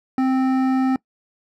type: tone with hard clipping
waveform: sine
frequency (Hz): 261.6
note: C4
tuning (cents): 0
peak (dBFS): -18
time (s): 0.18-0.96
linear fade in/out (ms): 2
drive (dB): 12
effects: noise-tail reverb RT60 0.1 s tail -23 dB re dry